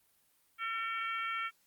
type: harmonic tone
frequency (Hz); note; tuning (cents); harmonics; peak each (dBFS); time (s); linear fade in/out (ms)
452.5; A4; +48; 3 / 4 / 5 / 6 / 7; -36 / -43 / -39 / -47 / -47; 0.58-1.51; 50
effects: white hiss -71 dBFS RMS until 1.66 s + Opus 32 kbps